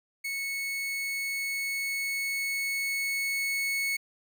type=tone with level ramp; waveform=40% pulse; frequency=2206 Hz; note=C#7; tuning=9 cents flat; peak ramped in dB=-30 to -26 dBFS; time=0.24-3.97 s; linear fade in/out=10 ms; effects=none